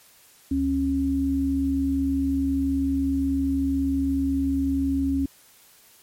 sine tone pair together, 72.7 / 272.9 Hz, D2 / C#4, -17 / -27 cents, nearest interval octave + major seventh, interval 2290 cents, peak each -28 / -21 dBFS, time 0.51-5.26 s, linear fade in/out 5 ms, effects white hiss -54 dBFS RMS until 6.02 s + MP3 64 kbps

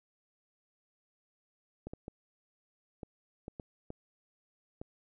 clicks, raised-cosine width 2 ms, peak -28 dBFS, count 8, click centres 1.87 / 1.935 / 2.081 / 3.032 / 3.481 / 3.598 / 3.904 / 4.815 s, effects none

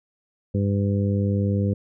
harmonic tone, 100 Hz, G2, 35 cents sharp, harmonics 1 / 2 / 3 / 4 / 5, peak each -21 / -24 / -32 / -33 / -31 dBFS, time 0.54-1.74 s, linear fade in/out 10 ms, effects none

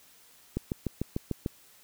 click train, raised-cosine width 3 ms, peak -16 dBFS, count 7, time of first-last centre 0.57-1.462 s, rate 6.73 Hz, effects white hiss -58 dBFS RMS until 1.83 s

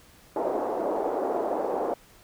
white band-pass noise, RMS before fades -28 dBFS, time 0.36-1.94 s, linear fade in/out 2 ms, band 320 to 740 Hz, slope 24 dB/octave, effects pink hiss -55 dBFS RMS until 2.23 s

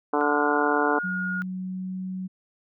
harmonic tone, 147 Hz, D3, 2 cents sharp, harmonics 2 / 3 / 4 / 5 / 6 / 7 / 8 / 9 / 10, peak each -27 / -26 / -32 / -28 / -29 / -29 / -33 / -34 / -37 dBFS, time 0.13-0.99 s, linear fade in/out 5 ms
sine tone, 1432 Hz, F6, 43 cents sharp, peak -27 dBFS, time 0.21-1.42 s, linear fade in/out 0 ms
sine tone with pitch glide, 185 to 186.5 Hz, F#3 to F#3, 0 to +14 cents, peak -29 dBFS, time 1.03-2.28 s, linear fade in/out 20 ms, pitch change +14 cents, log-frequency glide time 1.35-2.02 s
effects none

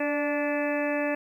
harmonic tone with a mistuned harmonic, 290.4 Hz, D4, 19 cents flat, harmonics 1 / 2 / 3 / 4 / 5 / 6 / 7 / 8 / 9, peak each -29 / -28 / -37 / -41 / -44 / -34 / -40 / -42 / -37 dBFS, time 0-1.15 s, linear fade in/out 5 ms, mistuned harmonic 2, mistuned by +23 cents, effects 10-bit

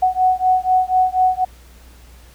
sine beating tone pair, 740 / 744.1 Hz, F#5 / F#5, 0 / +10 cents, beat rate 4.1 Hz, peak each -16 dBFS, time 0.02-1.45 s, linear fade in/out 10 ms, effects added 60 Hz sine -42 dBFS peak until 2.34 s + pink hiss -49 dBFS RMS until 2.34 s

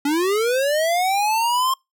square linear sweep, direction up, 277.2 to 1067 Hz, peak -18 dBFS, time 0.05-1.74 s, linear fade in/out 5 ms, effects noise-tail reverb RT60 0.2 s tail -26 dB re dry

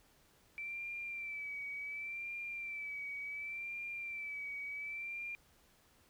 sine tone with vibrato, 2327 Hz, D7, 17 cents flat, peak -40 dBFS, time 0.58-5.35 s, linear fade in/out 0 ms, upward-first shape sine, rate 0.69 Hz, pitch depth 49 cents each way, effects pink hiss -68 dBFS RMS until 6.09 s

